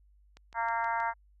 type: click train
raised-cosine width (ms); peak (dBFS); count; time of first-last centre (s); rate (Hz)
0.2; -34; 5; 0.37-1.002; 6.33
type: harmonic tone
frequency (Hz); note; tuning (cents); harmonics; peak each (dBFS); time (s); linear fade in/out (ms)
230.3; A#3; -21; 3 / 4 / 5 / 6 / 7 / 8 / 9; -37 / -30 / -40 / -38 / -38 / -44 / -43; 0.54-1.14; 50
effects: added 50 Hz sine -59 dBFS peak until 1.4 s